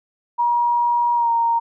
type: tone with pitch glide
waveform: sine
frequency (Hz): 954 to 929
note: A#5 to A#5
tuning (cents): +40 to -6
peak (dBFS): -15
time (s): 0.38-1.6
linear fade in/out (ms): 20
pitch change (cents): -46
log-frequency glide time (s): 1.15-1.3
effects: none